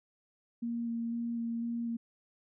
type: tone with vibrato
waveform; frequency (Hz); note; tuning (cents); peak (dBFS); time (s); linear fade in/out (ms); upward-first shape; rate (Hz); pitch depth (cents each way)
sine; 233.1; A#3; 0; -32; 0.62-1.97; 10; square; 2; 10
effects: none